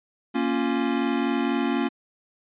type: chord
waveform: square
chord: Bb minor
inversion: none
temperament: equal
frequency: 233.1 / 277.2 / 349.2 Hz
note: Bb3 / Db4 / F4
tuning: 0 / 0 / 0 cents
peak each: -27 / -26 / -29 dBFS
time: 0.34-1.89 s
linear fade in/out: 20 ms
effects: resampled to 8000 Hz